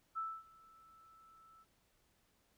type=tone with ADSR envelope; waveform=sine; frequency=1318.5 Hz; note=E6; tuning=in tune; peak=-36 dBFS; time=0.15-1.65 s; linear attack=28 ms; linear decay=250 ms; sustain=-24 dB; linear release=32 ms; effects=pink hiss -75 dBFS RMS until 2.57 s